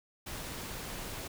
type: noise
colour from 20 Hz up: pink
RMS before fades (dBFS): -41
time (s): 0.26-1.28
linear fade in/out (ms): 10
effects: none

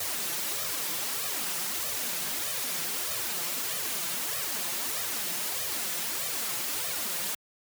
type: noise with flanger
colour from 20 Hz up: white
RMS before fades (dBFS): -32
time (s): 0-7.35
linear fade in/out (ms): 5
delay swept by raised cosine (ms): 1.6 to 5.9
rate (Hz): 1.6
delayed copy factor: +1
effects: high-pass 100 Hz 12 dB/octave

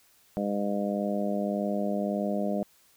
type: harmonic tone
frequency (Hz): 101.7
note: G#2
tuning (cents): -36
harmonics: 2 / 3 / 4 / 5 / 6 / 7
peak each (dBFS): -29 / -36 / -38 / -36 / -32 / -38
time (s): 0.37-2.63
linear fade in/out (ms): 0
effects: white hiss -62 dBFS RMS until 2.96 s

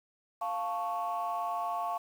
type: chord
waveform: sine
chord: F augmented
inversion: none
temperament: equal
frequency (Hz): 698.5 / 880 / 1108.7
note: F5 / A5 / C#6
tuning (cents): 0 / 0 / 0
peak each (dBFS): -33 / -36 / -34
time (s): 0.41-1.98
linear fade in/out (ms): 10
effects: tanh soft clip ceiling -25 dBFS + 9-bit

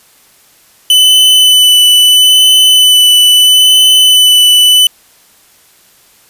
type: tone with vibrato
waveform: 45% pulse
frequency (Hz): 3002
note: F#7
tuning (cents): +24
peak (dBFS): -3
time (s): 0.9-4.87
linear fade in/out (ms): 2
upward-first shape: sine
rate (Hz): 0.76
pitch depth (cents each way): 11
effects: white hiss -45 dBFS RMS until 6.29 s + resampled to 32000 Hz

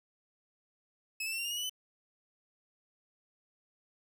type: tone with pitch steps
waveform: sawtooth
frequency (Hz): 2587 / 2644 / 2703 / 2763 / 2824 / 2887 / 2951 / 3017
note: E7 / E7 / E7 / F7 / F7 / F#7 / F#7 / F#7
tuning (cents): -33 / +5 / +43 / -19 / +19 / -43 / -5 / +33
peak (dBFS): -31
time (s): 1.2-1.696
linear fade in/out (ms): 5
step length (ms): 62
effects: none

